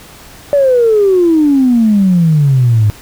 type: exponential sweep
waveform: sine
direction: down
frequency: 583 to 102.5 Hz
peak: -5 dBFS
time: 0.53-2.9 s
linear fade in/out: 0 ms
effects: tanh soft clip ceiling -1 dBFS + pink hiss -36 dBFS RMS until 3.01 s